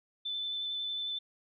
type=tone with vibrato; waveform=sine; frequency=3520 Hz; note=A7; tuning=in tune; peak=-33 dBFS; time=0.25-1.19 s; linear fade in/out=10 ms; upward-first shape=square; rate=11 Hz; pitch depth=10 cents each way; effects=none